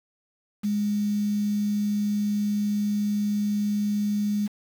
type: tone with quantisation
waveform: sine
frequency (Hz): 206.8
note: G#3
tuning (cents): -7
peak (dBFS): -22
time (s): 0.63-4.48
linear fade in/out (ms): 20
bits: 7
effects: none